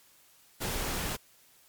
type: noise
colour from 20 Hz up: pink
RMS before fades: -33 dBFS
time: 0.6-1.17 s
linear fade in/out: 20 ms
effects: white hiss -61 dBFS RMS until 1.68 s + MP3 96 kbps